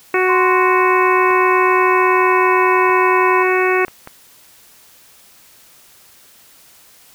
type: harmonic tone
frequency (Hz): 370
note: F#4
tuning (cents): 0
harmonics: 1 / 2 / 3 / 4 / 5 / 6 / 7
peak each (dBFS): -15 / -23 / -21 / -23 / -22 / -22 / -24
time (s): 0.14-3.85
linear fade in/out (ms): 2
type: tone with pitch glide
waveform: sine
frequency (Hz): 1042 to 1019.4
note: C6 to C6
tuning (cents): -7 to -45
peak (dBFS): -15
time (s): 0.28-3.44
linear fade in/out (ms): 20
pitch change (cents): -38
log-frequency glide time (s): 1.66-2.6
type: clicks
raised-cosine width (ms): 0.5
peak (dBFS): -17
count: 4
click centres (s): 1.307 / 2.896 / 3.882 / 4.074
effects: white hiss -47 dBFS RMS until 7.14 s